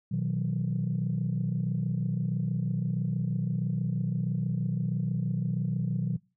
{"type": "chord", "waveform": "sine", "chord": "B major", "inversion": "none", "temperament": "equal with one note detuned", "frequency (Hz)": [123.47, 158.83, 185], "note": ["B2", "D#3", "F#3"], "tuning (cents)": [0, 36, 0], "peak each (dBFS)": -30, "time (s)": [0.11, 6.17], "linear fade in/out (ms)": 10, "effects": ["noise-tail reverb RT60 0.3 s tail -23 dB re dry", "tanh soft clip ceiling -20 dBFS"]}